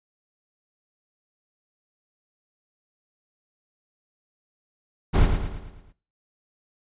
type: noise with echo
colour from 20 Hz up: brown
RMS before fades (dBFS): -17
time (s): 5.13-5.27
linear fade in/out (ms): 20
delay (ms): 110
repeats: 6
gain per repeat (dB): -6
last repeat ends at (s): 5.93
effects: noise-tail reverb RT60 0.4 s tail -19 dB re dry + resampled to 8000 Hz